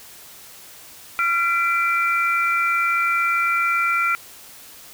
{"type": "tone cluster", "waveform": "sine", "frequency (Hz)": [1375, 2011, 2353], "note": ["F6", "B6", "D7"], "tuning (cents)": [-27, 31, 3], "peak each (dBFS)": [-19, -28, -22], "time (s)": [1.19, 4.15], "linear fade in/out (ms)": 0, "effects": ["white hiss -43 dBFS RMS until 4.93 s"]}